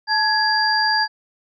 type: tone cluster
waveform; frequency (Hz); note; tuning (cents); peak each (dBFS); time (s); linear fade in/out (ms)
sine; 867 / 1672 / 4753; A5 / G#6 / D8; -26 / +11 / +20; -20; 0.07-1.08; 50
effects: none